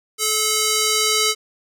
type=tone with band-pass filter sweep; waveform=square; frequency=432 Hz; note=A4; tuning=32 cents flat; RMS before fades=-19 dBFS; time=0.18-1.35 s; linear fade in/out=50 ms; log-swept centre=8400 to 5400 Hz; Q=0.91; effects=none